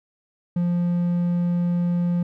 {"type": "tone", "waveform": "triangle", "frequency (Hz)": 174.61, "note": "F3", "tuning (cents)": 0, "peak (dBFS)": -17, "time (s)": [0.56, 2.23], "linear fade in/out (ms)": 5, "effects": []}